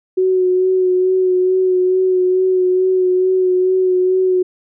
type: tone with vibrato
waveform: sine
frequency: 370 Hz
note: F#4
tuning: in tune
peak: -11 dBFS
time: 0.17-4.43 s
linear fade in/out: 10 ms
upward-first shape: sine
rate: 2.3 Hz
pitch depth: 21 cents each way
effects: none